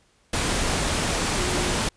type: tone in noise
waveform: sine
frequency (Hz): 360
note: F#4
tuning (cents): -47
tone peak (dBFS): -30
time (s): 1.38-1.75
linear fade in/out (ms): 5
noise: pink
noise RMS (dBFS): -24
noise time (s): 0.33-1.89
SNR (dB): -9
effects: pink hiss -62 dBFS RMS until 1.96 s + resampled to 22050 Hz